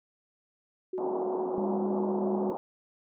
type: tone with vibrato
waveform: sine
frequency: 370 Hz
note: F#4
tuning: in tune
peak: -30 dBFS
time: 0.93-2.53 s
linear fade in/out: 5 ms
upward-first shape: sine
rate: 11 Hz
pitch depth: 11 cents each way
type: band-pass noise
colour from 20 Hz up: white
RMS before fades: -35 dBFS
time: 0.98-2.57 s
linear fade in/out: 0 ms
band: 190 to 940 Hz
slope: 48 dB/octave
type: tone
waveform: sine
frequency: 202.9 Hz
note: G#3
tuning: 40 cents flat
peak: -30 dBFS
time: 1.58-2.5 s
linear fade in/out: 0 ms
effects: none